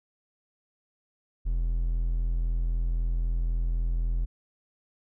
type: tone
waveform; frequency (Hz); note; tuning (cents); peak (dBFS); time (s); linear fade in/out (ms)
triangle; 41.92; E1; +30; -22; 1.45-4.26; 20
effects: none